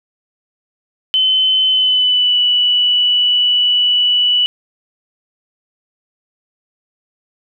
sine tone with pitch glide, 3052 to 2957 Hz, G7 to F#7, -47 to -2 cents, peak -10 dBFS, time 1.14-4.46 s, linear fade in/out 0 ms, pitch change -55 cents, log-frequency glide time 1.68-2.38 s, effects none

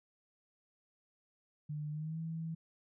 sine tone with pitch glide, 150 to 162.63 Hz, D3 to E3, +37 to -23 cents, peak -37 dBFS, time 1.69-2.55 s, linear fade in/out 10 ms, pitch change +140 cents, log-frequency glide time 1.91-2.19 s, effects none

